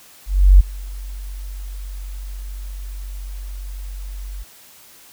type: tone with ADSR envelope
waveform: sine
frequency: 47.08 Hz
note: F#1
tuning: 31 cents sharp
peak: -3 dBFS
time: 0.26-4.44 s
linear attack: 340 ms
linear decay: 10 ms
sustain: -24 dB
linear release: 19 ms
effects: white hiss -46 dBFS RMS until 5.12 s

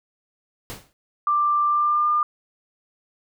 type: noise with exponential decay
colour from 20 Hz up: pink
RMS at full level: -31 dBFS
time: 0.7-0.93 s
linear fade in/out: 0 ms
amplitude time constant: 50 ms
type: tone with pitch glide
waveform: sine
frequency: 1182 to 1203.4 Hz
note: D6 to D6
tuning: +11 to +42 cents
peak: -17 dBFS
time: 1.27-2.23 s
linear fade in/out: 2 ms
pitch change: +31 cents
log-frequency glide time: 1.67-2.09 s
effects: none

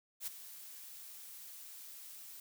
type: noise with ADSR envelope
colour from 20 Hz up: blue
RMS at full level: -38 dBFS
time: 0.2-2.4 s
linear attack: 72 ms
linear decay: 11 ms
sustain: -13 dB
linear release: 3 ms
effects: none

